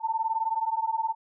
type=beating tone pair; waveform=sine; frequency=886 / 905 Hz; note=A5 / A5; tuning=+12 / +48 cents; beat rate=19 Hz; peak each=-28 dBFS; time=0-1.15 s; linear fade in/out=50 ms; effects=none